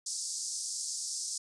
pink band-pass noise, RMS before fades -37 dBFS, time 0.06-1.38 s, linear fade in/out 5 ms, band 4900 to 9300 Hz, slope 48 dB/octave, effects resampled to 24000 Hz

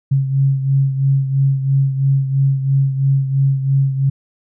sine beating tone pair, 135.9 / 138.9 Hz, C#3 / C#3, -34 / +4 cents, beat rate 3 Hz, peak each -13 / -20 dBFS, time 0.11-4.1 s, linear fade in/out 10 ms, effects none

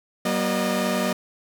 sawtooth tone cluster, 188.7 / 238.9 / 610 Hz, F#3 / A#3 / D#5, +34 / +43 / -34 cents, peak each -22 dBFS, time 0.25-1.13 s, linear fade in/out 5 ms, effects none

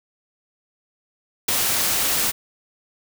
white noise with ADSR envelope, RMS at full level -17 dBFS, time 1.48-2.32 s, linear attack 8 ms, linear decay 5 ms, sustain -4 dB, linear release 22 ms, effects none

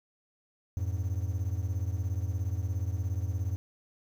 triangle beating tone pair, 87 / 104 Hz, F2 / G#2, -6 / +3 cents, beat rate 17 Hz, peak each -29 / -31 dBFS, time 0.77-3.56 s, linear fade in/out 0 ms, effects 9-bit

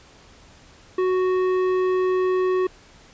sine tone with tanh clipping, 370 Hz, F#4, in tune, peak -20 dBFS, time 0.98-2.67 s, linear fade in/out 5 ms, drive 12 dB, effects pink hiss -50 dBFS RMS until 3.13 s + resampled to 16000 Hz

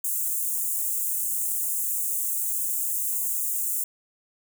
white high-pass noise, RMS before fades -27 dBFS, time 0.04-3.84 s, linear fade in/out 5 ms, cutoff 7100 Hz, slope 48 dB/octave, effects none

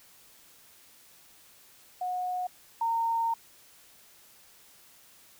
sine tone pair in turn, 728 / 917.2 Hz, F#5 / A#5, -28 / -28 cents, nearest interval major third, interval 400 cents, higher second, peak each -29 / -25 dBFS, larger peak second, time 2.01-2.47 / 2.81-3.34 s, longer second, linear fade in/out 5 ms, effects white hiss -57 dBFS RMS until 5.39 s

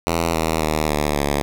5% pulse tone with pitch steps, 83.4 / 80.33 / 77.37 / 74.52 / 71.77 Hz, E2 / E2 / D#2 / D2 / D2, +21 / -44 / -9 / +26 / -39 cents, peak -7 dBFS, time 0.07-1.42 s, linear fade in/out 0 ms, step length 270 ms, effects none

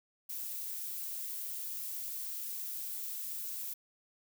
violet noise, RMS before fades -40 dBFS, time 0.29-3.74 s, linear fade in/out 10 ms, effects none

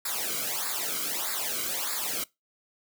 white noise with flanger, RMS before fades -31 dBFS, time 0.05-2.24 s, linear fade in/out 5 ms, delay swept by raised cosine 0.33 to 1.15 ms, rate 1.6 Hz, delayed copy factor -0.95, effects noise-tail reverb RT60 0.2 s tail -22 dB re dry

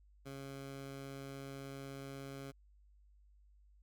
15% pulse tone, 137.2 Hz, C#3, 17 cents flat, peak -39 dBFS, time 0.25-2.52 s, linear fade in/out 20 ms, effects added 50 Hz sine -62 dBFS peak until 3.82 s

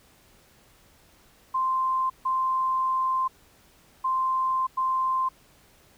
sine tone bursts at uneven times, 1044 Hz, C6, 4 cents flat, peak -22 dBFS, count 4, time 1.54-2.1 / 2.25-3.28 / 4.04-4.67 / 4.77-5.29 s, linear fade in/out 10 ms, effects pink hiss -58 dBFS RMS until 5.97 s

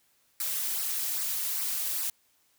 blue noise with flanger, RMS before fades -31 dBFS, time 0.4-2.1 s, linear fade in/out 2 ms, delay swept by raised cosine 0.29 to 3.79 ms, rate 2.5 Hz, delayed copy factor -0.65, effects white hiss -68 dBFS RMS until 2.58 s

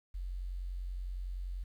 sine tone with quantisation, 45.29 Hz, F#1, 36 cents flat, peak -36 dBFS, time 0.14-1.64 s, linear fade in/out 10 ms, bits 11, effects none

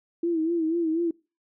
sine tone with vibrato, 329.6 Hz, E4, in tune, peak -22 dBFS, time 0.23-1.11 s, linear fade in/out 5 ms, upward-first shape sine, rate 4.1 Hz, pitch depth 78 cents each way, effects noise-tail reverb RT60 0.3 s tail -24 dB re dry

